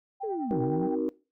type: tone with tremolo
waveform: sine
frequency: 784 Hz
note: G5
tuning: in tune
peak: -31 dBFS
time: 0.2-0.96 s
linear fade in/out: 20 ms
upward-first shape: triangle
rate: 9.7 Hz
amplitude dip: 70%
type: linear two-way sweep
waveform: sine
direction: down then up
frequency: 463.1 to 120.2 to 191.7 Hz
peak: -29 dBFS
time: 0.23-0.88 s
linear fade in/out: 10 ms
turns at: 0.61 s
type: chord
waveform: sine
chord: C half-diminished seventh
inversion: none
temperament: just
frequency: 261.6 / 314 / 376.7 / 470.9 Hz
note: C4 / Eb4 / Gb4 / Bb4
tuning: 0 / +16 / +31 / +18 cents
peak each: -31 / -29 / -32 / -30 dBFS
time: 0.51-1.09 s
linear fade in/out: 0 ms
effects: noise-tail reverb RT60 0.3 s tail -21 dB re dry + tanh soft clip ceiling -18 dBFS